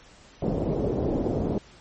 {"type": "low-pass noise", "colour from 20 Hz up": "white", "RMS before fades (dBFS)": -26, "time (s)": [0.42, 1.58], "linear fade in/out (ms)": 2, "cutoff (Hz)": 520, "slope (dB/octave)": 24, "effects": ["pink hiss -52 dBFS RMS until 1.8 s", "MP3 32 kbps"]}